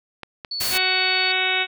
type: clicks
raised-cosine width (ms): 0.3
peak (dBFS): -17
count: 3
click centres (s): 0.233 / 0.448 / 0.71
type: tone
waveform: sine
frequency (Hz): 4441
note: C#8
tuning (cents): +2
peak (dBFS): -25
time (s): 0.51-1.32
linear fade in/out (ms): 5
type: noise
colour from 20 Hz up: white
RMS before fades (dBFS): -25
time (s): 0.6-0.78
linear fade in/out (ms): 10
type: harmonic tone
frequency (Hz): 372.8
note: F#4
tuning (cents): +13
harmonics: 1 / 2 / 3 / 4 / 5 / 6 / 7 / 8 / 9 / 10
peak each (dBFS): -32 / -29 / -36 / -27 / -32 / -24 / -26 / -29 / -33 / -26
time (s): 0.71-1.67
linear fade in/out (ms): 50
effects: none